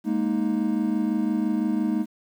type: chord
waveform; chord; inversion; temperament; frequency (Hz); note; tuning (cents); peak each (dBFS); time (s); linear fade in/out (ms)
triangle; Ab suspended second; none; just; 207.7 / 233.6 / 311.5; Ab3 / Bb3 / Eb4; 0 / +4 / +2; -24; 0.04-2.06; 50
effects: 9-bit